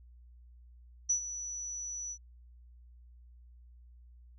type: tone with ADSR envelope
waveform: sine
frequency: 5920 Hz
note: F#8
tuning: in tune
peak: -24 dBFS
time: 1.09-2.18 s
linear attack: 12 ms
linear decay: 95 ms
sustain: -13 dB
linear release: 68 ms
effects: added 60 Hz sine -53 dBFS peak until 4.38 s